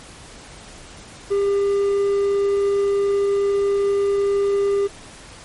triangle tone, 400 Hz, G4, 35 cents sharp, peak -14 dBFS, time 1.3-4.88 s, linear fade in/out 20 ms, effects pink hiss -41 dBFS RMS until 5.44 s + MP3 48 kbps

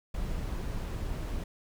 brown noise, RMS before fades -34 dBFS, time 0.14-1.44 s, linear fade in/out 5 ms, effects none

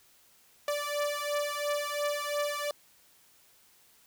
sawtooth beating tone pair, 583 / 585.9 Hz, D5 / D5, -13 / -4 cents, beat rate 2.9 Hz, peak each -29 dBFS, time 0.68-2.71 s, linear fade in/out 2 ms, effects white hiss -62 dBFS RMS until 4.06 s

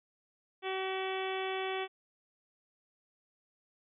harmonic tone, 380 Hz, F#4, 46 cents sharp, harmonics 1 / 2 / 3 / 4 / 5 / 6 / 7 / 8 / 9, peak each -36 / -39 / -44 / -47 / -45 / -44 / -46 / -48 / -46 dBFS, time 0.62-1.88 s, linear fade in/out 50 ms, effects none

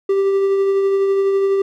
triangle tone with tremolo, 392 Hz, G4, in tune, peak -10 dBFS, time 0.09-1.62 s, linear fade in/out 5 ms, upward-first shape triangle, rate 12 Hz, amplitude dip 30%, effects none

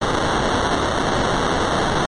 blue noise with sample-and-hold, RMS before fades -19 dBFS, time 0.01-2.06 s, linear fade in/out 10 ms, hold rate 2450 Hz, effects low-pass 6000 Hz 12 dB/octave + MP3 48 kbps

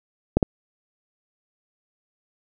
clicks, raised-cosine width 2 ms, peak -3 dBFS, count 2, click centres 0.37 / 0.428 s, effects none

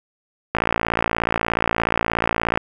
click train, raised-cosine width 0.5 ms, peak -3 dBFS, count 116, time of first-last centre 0.55-2.575 s, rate 56.8 Hz, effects 7-bit

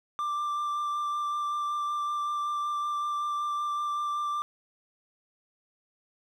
triangle tone with vibrato, 1181 Hz, D6, 9 cents sharp, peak -26 dBFS, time 0.19-4.42 s, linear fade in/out 0 ms, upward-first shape sine, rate 5.3 Hz, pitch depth 11 cents each way, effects none

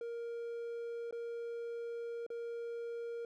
triangle tone with dropouts, 468 Hz, A#4, 7 cents sharp, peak -37 dBFS, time 0.01-3.25 s, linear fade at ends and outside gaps 2 ms, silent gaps 1.11-1.125 / 2.265-2.302 s, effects none

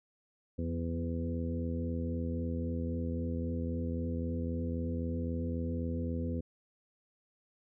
harmonic tone with a mistuned harmonic, 83.8 Hz, E2, 29 cents sharp, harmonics 1 / 2 / 3 / 4 / 5 / 6, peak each -35 / -40 / -37 / -46 / -47 / -43 dBFS, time 0.58-6.41 s, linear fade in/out 10 ms, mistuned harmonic 3, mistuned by -25 cents, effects none

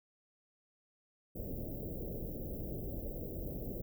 pink band-stop noise, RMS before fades -41 dBFS, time 1.35-3.82 s, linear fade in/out 10 ms, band 600 to 15000 Hz, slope 48 dB/octave, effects none

